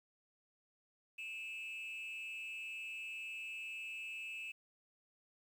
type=tone with frequency modulation; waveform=sine; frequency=2622 Hz; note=E7; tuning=10 cents flat; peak=-40 dBFS; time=1.18-4.52 s; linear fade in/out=10 ms; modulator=220 Hz; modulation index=0.53; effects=tanh soft clip ceiling -42 dBFS + 11-bit